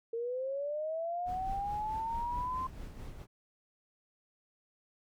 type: linear sweep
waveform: sine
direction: up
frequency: 454.2 to 1046.5 Hz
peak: -33 dBFS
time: 0.13-2.67 s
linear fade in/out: 5 ms
type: noise with tremolo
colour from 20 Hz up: brown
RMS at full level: -42 dBFS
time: 1.25-3.27 s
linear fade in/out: 50 ms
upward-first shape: sine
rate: 4.6 Hz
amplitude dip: 45%
effects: none